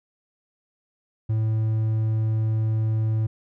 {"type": "tone", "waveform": "triangle", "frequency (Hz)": 110, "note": "A2", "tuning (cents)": 0, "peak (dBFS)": -18, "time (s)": [1.29, 3.27], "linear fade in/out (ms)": 10, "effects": []}